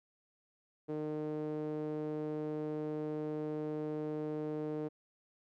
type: tone with band-pass filter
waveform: sawtooth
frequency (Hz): 152.5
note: D#3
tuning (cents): -34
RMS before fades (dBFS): -38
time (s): 0.88-4.89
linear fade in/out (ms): 20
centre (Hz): 400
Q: 3.2
effects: none